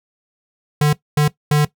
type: tone bursts at uneven times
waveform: square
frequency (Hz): 148.8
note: D3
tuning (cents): +23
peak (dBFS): -12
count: 3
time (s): 0.81-0.93 / 1.17-1.28 / 1.51-1.65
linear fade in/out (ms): 5
effects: noise-tail reverb RT60 0.1 s tail -17 dB re dry